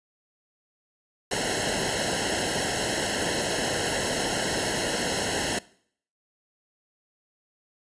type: noise with comb filter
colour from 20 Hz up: pink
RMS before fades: -27 dBFS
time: 1.31-5.59 s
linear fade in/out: 5 ms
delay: 0.84 ms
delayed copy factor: -1
effects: noise-tail reverb RT60 0.6 s tail -21 dB re dry + resampled to 22050 Hz